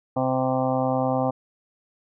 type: harmonic tone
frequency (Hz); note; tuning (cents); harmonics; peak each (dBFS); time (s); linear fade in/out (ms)
130; C3; -11; 1 / 2 / 4 / 5 / 6 / 7 / 8 / 9; -29 / -26 / -26 / -29 / -27 / -35 / -34 / -37; 0.16-1.31; 10
effects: none